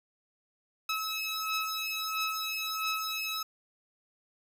15% pulse beating tone pair, 1292 / 1293.5 Hz, E6 / E6, -35 / -33 cents, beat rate 1.5 Hz, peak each -28 dBFS, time 0.89-3.43 s, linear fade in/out 5 ms, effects none

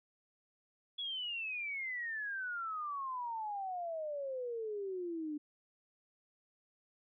sine exponential sweep, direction down, 3400 to 292.1 Hz, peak -37 dBFS, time 0.98-5.38 s, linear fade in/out 10 ms, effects none

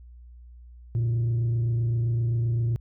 sine tone with frequency modulation, 116.54 Hz, A#2, in tune, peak -19 dBFS, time 0.95-2.76 s, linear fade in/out 0 ms, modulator 27.7 Hz, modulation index 0.23, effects tanh soft clip ceiling -21 dBFS + added 60 Hz sine -44 dBFS peak until 2.8 s

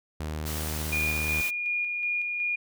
sawtooth tone, 77.2 Hz, D#2, 13 cents flat, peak -27 dBFS, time 0.2-1.41 s, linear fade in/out 0 ms
white noise, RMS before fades -36 dBFS, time 0.45-1.51 s, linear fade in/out 20 ms
sine tone with tremolo, 2431 Hz, D#7, 41 cents flat, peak -25 dBFS, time 0.92-2.56 s, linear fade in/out 10 ms, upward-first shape square, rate 2.7 Hz, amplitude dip 30%
effects none

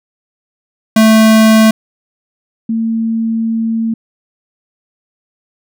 square / sine tone pair in turn, 220 / 225.8 Hz, A3 / A3, 0 / +45 cents, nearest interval unison, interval 45 cents, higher second, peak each -5 / -12 dBFS, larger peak first, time 0.96-1.71 / 2.69-3.94 s, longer second, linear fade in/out 5 ms, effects none

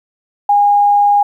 sine tone, 817 Hz, G#5, 29 cents flat, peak -7 dBFS, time 0.49-1.23 s, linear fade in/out 5 ms, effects 8-bit

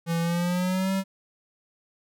square tone with pitch glide, 167.5 to 192.41 Hz, E3 to G3, +28 to -32 cents, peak -24 dBFS, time 0.06-1.04 s, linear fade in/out 50 ms, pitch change +240 cents, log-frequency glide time 0.21-0.92 s, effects none

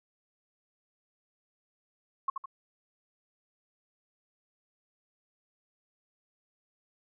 sine tone with echo, 1083 Hz, C#6, 41 cents flat, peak -25 dBFS, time 2.28-2.3 s, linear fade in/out 5 ms, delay 79 ms, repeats 2, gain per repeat -6 dB, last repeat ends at 2.458 s, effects none

